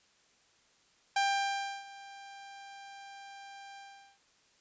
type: tone with ADSR envelope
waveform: sawtooth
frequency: 793 Hz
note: G5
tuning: 20 cents sharp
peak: -22 dBFS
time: 1.16-4.19 s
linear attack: 5 ms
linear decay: 670 ms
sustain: -21 dB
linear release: 420 ms
effects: white hiss -67 dBFS RMS until 4.6 s + resampled to 16000 Hz